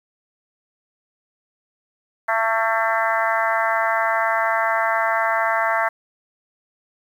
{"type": "harmonic tone with a mistuned harmonic", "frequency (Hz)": 224.2, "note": "A3", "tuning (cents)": 33, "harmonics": [3, 4, 5, 6, 7, 8, 9], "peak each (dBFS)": [-23, -24, -25, -26, -26, -27, -28], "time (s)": [2.28, 5.89], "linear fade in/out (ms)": 10, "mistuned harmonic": 7, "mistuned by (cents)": 20, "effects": ["8-bit"]}